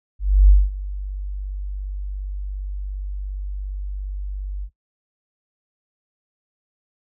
sine tone with ADSR envelope, 48.64 Hz, G1, 13 cents flat, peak -6 dBFS, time 0.19-4.7 s, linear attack 300 ms, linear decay 210 ms, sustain -19 dB, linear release 68 ms, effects noise-tail reverb RT60 0.1 s tail -20 dB re dry

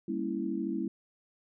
sine chord, G diminished seventh, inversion none, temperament equal with one note detuned, 199.08 / 233.1 / 277.2 / 329.6 Hz, G3 / Bb3 / Db4 / Fb4, +27 / 0 / 0 / 0 cents, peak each -36 / -37 / -37 / -34 dBFS, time 0.08-0.88 s, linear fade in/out 5 ms, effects none

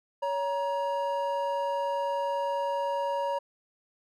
triangle tone pair together, 561 / 945 Hz, C#5 / A#5, +21 / +23 cents, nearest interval major sixth, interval 902 cents, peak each -28 dBFS, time 0.22-3.39 s, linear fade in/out 10 ms, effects none

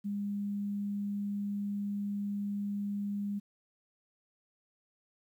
sine tone, 202.8 Hz, G#3, 41 cents flat, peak -32 dBFS, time 0.04-3.4 s, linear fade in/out 20 ms, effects 11-bit

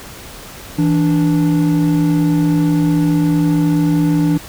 triangle tone pair together, 164.23 / 293.3 Hz, E3 / D4, -6 / -2 cents, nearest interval minor seventh, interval 1004 cents, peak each -12 dBFS, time 0.78-4.38 s, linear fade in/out 10 ms, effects pink hiss -34 dBFS RMS until 4.48 s

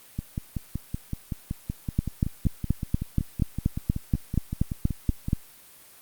two click trains, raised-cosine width 5 ms, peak -16 / -9 dBFS, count 28 / 15, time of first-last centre 0.19-5.284 / 1.99-5.331 s, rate 5.3 / 4.19 Hz, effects white hiss -51 dBFS RMS until 6.01 s + Opus 32 kbps

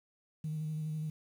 sine tone with vibrato, 155.1 Hz, D#3, 5 cents flat, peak -33 dBFS, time 0.44-1.1 s, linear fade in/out 5 ms, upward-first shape square, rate 12 Hz, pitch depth 19 cents each way, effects tanh soft clip ceiling -30 dBFS + 10-bit

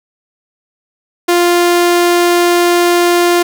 sawtooth tone, 349.2 Hz, F4, in tune, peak -4 dBFS, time 1.28-3.43 s, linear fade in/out 10 ms, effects none

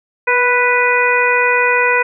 harmonic tone with a mistuned harmonic, 493.9 Hz, B4, in tune, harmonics 1 / 2 / 3 / 4 / 5, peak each -17 / -17 / -17 / -17 / -17 dBFS, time 0.27-2.03 s, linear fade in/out 10 ms, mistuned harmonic 1, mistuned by -22 cents, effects none

